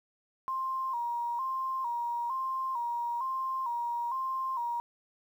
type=tone with vibrato; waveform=sine; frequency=999 Hz; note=B5; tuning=20 cents sharp; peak=-30 dBFS; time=0.48-4.8 s; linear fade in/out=0 ms; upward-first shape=square; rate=1.1 Hz; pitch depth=91 cents each way; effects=10-bit